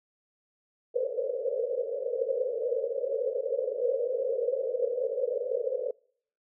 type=band-pass noise; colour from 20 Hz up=white; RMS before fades=-30 dBFS; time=0.94-5.91 s; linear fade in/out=5 ms; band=460 to 540 Hz; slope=96 dB/octave; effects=noise-tail reverb RT60 0.6 s tail -26 dB re dry